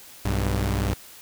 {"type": "tone pair together", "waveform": "sawtooth", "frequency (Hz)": [62.3, 99.27], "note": ["B1", "G2"], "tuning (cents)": [16, 22], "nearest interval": "minor sixth", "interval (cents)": 806, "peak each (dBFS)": -21, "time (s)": [0.25, 0.94], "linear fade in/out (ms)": 5, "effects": ["white hiss -46 dBFS RMS until 1.21 s"]}